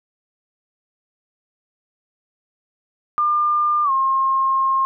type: tone with pitch glide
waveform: sine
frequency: 1200 to 1069.1 Hz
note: D6 to C6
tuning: +37 to +37 cents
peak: -15 dBFS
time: 3.18-4.85 s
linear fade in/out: 0 ms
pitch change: -200 cents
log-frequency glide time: 3.84-3.91 s
effects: none